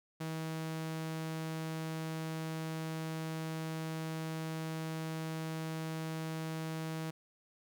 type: tone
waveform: sawtooth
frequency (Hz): 160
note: D#3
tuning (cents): +49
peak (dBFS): -33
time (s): 0.2-7.11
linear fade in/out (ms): 10
effects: none